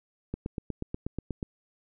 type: click train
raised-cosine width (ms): 3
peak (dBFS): -19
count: 10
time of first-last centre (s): 0.34-1.428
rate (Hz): 8.27
effects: none